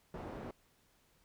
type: low-pass noise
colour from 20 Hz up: white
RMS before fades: -45 dBFS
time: 0.14-0.51 s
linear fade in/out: 2 ms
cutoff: 640 Hz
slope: 12 dB/octave
effects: pink hiss -71 dBFS RMS until 1.24 s